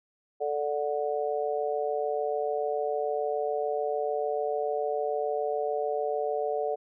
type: harmonic tone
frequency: 146.83 Hz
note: D3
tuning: in tune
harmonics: 3 / 4 / 5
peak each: -30 / -31 / -32 dBFS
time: 0.4-6.76 s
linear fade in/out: 20 ms
effects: none